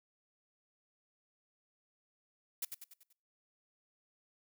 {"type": "noise with echo", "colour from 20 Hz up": "blue", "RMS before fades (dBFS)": -37, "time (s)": [2.62, 2.65], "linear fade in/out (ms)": 5, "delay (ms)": 96, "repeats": 5, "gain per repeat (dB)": -6, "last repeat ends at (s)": 3.13, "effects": ["noise-tail reverb RT60 0.5 s tail -24 dB re dry"]}